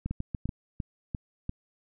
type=two click trains; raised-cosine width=5 ms; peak=-19 / -19 dBFS; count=5 / 4; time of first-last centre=0.11-1.494 / 0.06-0.492 s; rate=2.89 / 6.95 Hz; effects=none